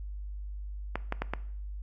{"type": "clicks", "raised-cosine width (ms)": 0.5, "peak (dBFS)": -15, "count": 4, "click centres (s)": [0.956, 1.124, 1.22, 1.336], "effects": ["noise-tail reverb RT60 0.6 s tail -18 dB re dry", "added 50 Hz sine -36 dBFS peak until 1.82 s"]}